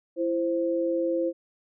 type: tone pair together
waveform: sine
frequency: 335 / 523.3 Hz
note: E4 / C5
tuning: +28 / 0 cents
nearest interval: minor sixth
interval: 772 cents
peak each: -26 dBFS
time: 0.16-1.33 s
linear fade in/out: 50 ms
effects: none